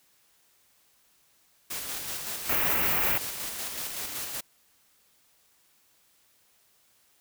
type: noise with tremolo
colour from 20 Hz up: white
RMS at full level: -34 dBFS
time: 1.7-4.41 s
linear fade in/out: 10 ms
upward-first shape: square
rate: 5.3 Hz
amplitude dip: 30%
type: band-stop noise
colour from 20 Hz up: white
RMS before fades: -26 dBFS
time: 2.49-3.18 s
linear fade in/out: 5 ms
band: 2800 to 13000 Hz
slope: 48 dB/octave
effects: white hiss -65 dBFS RMS until 7.2 s